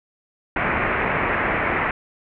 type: low-pass noise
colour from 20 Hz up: white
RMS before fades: -22 dBFS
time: 0.56-1.91 s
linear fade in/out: 2 ms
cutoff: 2300 Hz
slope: 48 dB/octave
effects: none